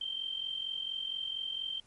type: tone with amplitude modulation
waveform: sine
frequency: 3137 Hz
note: G7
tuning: 1 cent sharp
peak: -31 dBFS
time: 0.01-1.8 s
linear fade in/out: 5 ms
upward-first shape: sine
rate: 44.3 Hz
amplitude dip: 70%
effects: pink hiss -65 dBFS RMS until 1.86 s + MP3 48 kbps